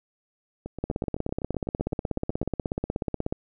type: two click trains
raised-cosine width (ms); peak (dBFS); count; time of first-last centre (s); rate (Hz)
2; -21 / -13; 15 / 42; 0.66-2.43 / 0.84-3.325; 7.91 / 16.5
effects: none